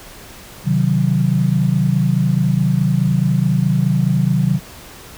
sine chord, C diminished, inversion none, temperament equal, 130.81 / 155.56 / 185 Hz, C3 / Eb3 / Gb3, 0 / 0 / 0 cents, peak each -17 dBFS, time 0.64-4.6 s, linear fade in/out 50 ms, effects pink hiss -38 dBFS RMS until 5.17 s

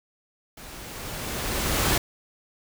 pink noise with level ramp, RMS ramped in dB -43 to -21 dBFS, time 0.57-1.98 s, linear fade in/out 5 ms, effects none

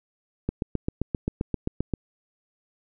click train, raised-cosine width 3 ms, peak -12 dBFS, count 12, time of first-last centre 0.49-1.937 s, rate 7.6 Hz, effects none

